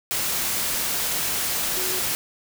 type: tone in noise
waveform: sine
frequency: 370 Hz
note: F#4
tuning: in tune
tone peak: -33 dBFS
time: 1.77-1.99 s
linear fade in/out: 0 ms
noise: white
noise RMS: -25 dBFS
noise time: 0.11-2.15 s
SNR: -11 dB
effects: none